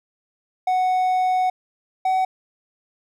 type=tone pair in turn; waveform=triangle; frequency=740 / 752.1 Hz; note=F#5 / F#5; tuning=0 / +28 cents; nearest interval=unison; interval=28 cents; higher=second; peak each=-15 dBFS; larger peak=neither; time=0.67-1.5 / 2.05-2.25 s; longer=first; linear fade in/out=5 ms; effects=none